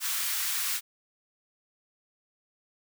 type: high-pass noise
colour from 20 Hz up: white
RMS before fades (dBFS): -30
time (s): 0-0.81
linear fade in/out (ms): 50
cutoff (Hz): 1100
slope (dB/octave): 24
effects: none